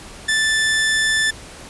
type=tone; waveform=sawtooth; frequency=1760 Hz; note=A6; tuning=in tune; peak=-12 dBFS; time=0.28-1.31 s; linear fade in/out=10 ms; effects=pink hiss -38 dBFS RMS until 1.69 s + resampled to 24000 Hz